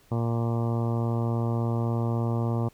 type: harmonic tone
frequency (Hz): 116.54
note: A#2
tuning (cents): 0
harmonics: 1 / 2 / 3 / 4 / 5 / 6 / 7 / 8 / 9 / 10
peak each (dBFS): -25 / -31 / -35 / -37 / -39 / -41 / -42 / -43 / -44 / -45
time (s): 0.11-2.69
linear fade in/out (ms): 10
effects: pink hiss -60 dBFS RMS until 2.73 s